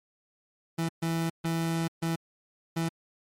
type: tone bursts at uneven times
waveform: 30% pulse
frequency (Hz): 165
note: E3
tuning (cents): +2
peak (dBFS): -24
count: 5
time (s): 0.78-0.89 / 1.02-1.3 / 1.44-1.88 / 2.02-2.16 / 2.76-2.89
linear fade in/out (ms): 10
effects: MP3 64 kbps